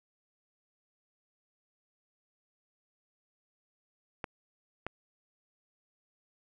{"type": "clicks", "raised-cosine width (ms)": 0.5, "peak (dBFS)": -20, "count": 2, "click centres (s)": [4.242, 4.866], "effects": []}